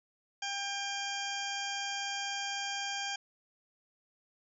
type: harmonic tone with a mistuned harmonic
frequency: 798 Hz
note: G5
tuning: 31 cents sharp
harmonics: 1 / 2 / 3 / 4 / 6 / 7 / 8 / 9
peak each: -40 / -41 / -43 / -40 / -44 / -46 / -45 / -50 dBFS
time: 0.42-3.16 s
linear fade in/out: 5 ms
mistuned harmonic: 8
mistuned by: +26 cents
effects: none